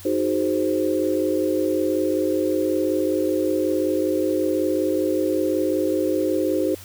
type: chord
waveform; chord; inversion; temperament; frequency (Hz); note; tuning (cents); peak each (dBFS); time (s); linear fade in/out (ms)
sine; Ab dominant seventh; second; equal; 311.1 / 370 / 415.3 / 523.3; Eb4 / Gb4 / Ab4 / C5; 0 / 0 / 0 / 0; -23 / -24 / -28 / -24; 0.05-6.75; 5
effects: added 92 Hz sine -43 dBFS peak until 6.84 s + white hiss -43 dBFS RMS until 6.84 s